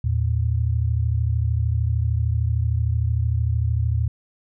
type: tone pair together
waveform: sine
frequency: 80.19 / 113.4 Hz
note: E2 / A#2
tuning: -47 / -47 cents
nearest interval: tritone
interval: 600 cents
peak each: -21 dBFS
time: 0.04-4.08 s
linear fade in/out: 5 ms
effects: none